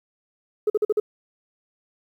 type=tone bursts; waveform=sine; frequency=423.6 Hz; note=G#4; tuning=34 cents sharp; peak=-15 dBFS; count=5; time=0.67-1 s; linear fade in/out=5 ms; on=30 ms; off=45 ms; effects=tanh soft clip ceiling -14 dBFS + 9-bit